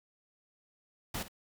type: noise with echo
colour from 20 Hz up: pink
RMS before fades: -37 dBFS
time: 1.14-1.23 s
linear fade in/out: 5 ms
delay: 53 ms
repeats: 1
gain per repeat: -13 dB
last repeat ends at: 1.283 s
effects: none